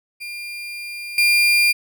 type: tone with level steps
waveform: 35% pulse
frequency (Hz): 2400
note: D7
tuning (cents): +37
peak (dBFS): -27 / -11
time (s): 0.2-1.73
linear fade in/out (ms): 20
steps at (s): 1.18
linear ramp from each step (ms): 2
effects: none